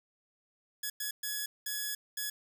5% pulse tone bursts at uneven times, 1691 Hz, G#6, 31 cents sharp, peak -23 dBFS, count 5, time 0.83-0.9 / 1-1.11 / 1.23-1.46 / 1.66-1.95 / 2.17-2.3 s, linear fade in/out 5 ms, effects none

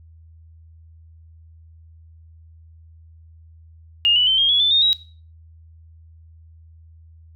sine tone with pitch steps, 2836 / 2962 / 3093 / 3230 / 3373 / 3522 / 3678 / 3841 Hz, F7 / F#7 / G7 / G#7 / G#7 / A7 / A#7 / B7, +26 / +1 / -24 / -49 / +26 / +1 / -24 / -49 cents, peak -13 dBFS, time 4.05-4.93 s, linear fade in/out 0 ms, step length 110 ms, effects noise-tail reverb RT60 0.4 s tail -17 dB re dry + added 81 Hz sine -44 dBFS peak until 7.35 s

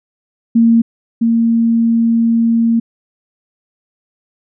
sine tone pair in turn, 230 / 230 Hz, A#3 / A#3, -23 / -23 cents, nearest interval unison, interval 0 cents, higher neither, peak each -6 / -9 dBFS, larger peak first, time 0.55-0.82 / 1.21-2.8 s, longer second, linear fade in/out 10 ms, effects none

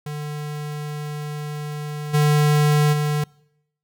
square tone with level steps, 149 Hz, D3, 25 cents sharp, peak -28 / -15 / -20 dBFS, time 0.06-3.24 s, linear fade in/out 5 ms, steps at 2.13 / 2.92 s, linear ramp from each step 20 ms, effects noise-tail reverb RT60 0.8 s tail -25 dB re dry

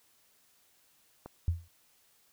click, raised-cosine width 1 ms, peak -29 dBFS, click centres 1.26 s
sine tone with exponential decay, 84.9 Hz, F2, 48 cents flat, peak -22 dBFS, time 1.48-1.68 s, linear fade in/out 0 ms, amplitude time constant 43 ms
effects white hiss -67 dBFS RMS until 2.32 s

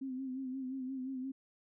sine tone with vibrato, 261.6 Hz, C4, in tune, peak -37 dBFS, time 0.01-1.32 s, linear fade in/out 10 ms, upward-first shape sine, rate 5.7 Hz, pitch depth 52 cents each way, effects none

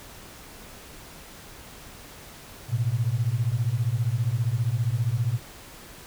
sine beating tone pair, 110 / 125 Hz, A2 / B2, 0 / +21 cents, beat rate 15 Hz, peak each -25 dBFS, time 2.68-5.4 s, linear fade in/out 50 ms, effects pink hiss -45 dBFS RMS until 6.06 s

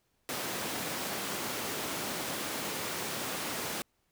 pink high-pass noise, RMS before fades -36 dBFS, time 0.29-3.82 s, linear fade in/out 0 ms, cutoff 210 Hz, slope 12 dB/octave, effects pink hiss -75 dBFS RMS until 4.11 s

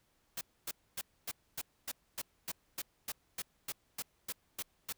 white noise bursts, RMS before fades -39 dBFS, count 16, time 0.37-4.926 s, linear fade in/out 5 ms, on 41 ms, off 260 ms, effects pink hiss -74 dBFS RMS until 4.97 s

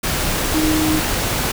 sine tone in noise, 311.1 Hz, D#4, in tune, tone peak -16 dBFS, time 0.54-1 s, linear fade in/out 10 ms, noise pink, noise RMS -20 dBFS, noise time 0.03-1.52 s, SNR +1 dB, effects none

